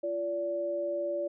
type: tone pair together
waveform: sine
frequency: 344.7 / 577.2 Hz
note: F4 / D5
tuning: -23 / -30 cents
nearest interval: major sixth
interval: 893 cents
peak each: -36 / -30 dBFS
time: 0.03-1.28 s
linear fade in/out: 10 ms
effects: none